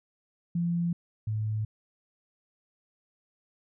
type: tone pair in turn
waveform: sine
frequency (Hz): 171.5 / 108.04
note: F3 / A2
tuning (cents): -31 / -31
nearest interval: minor sixth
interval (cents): 800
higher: first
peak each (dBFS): -25 / -27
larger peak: first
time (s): 0.55-0.93 / 1.27-1.65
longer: neither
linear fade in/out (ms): 5
effects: none